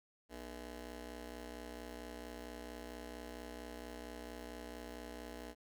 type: ring-modulated tone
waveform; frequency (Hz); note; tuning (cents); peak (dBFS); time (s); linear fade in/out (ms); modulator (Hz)
15% pulse; 179.6; F3; +49; -37; 0.29-5.55; 50; 122
effects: none